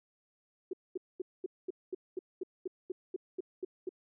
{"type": "tone bursts", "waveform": "sine", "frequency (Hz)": 369.2, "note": "F#4", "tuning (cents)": -4, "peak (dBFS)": -33, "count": 14, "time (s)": [0.71, 3.892], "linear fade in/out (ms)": 5, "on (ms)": 23, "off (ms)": 220, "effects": []}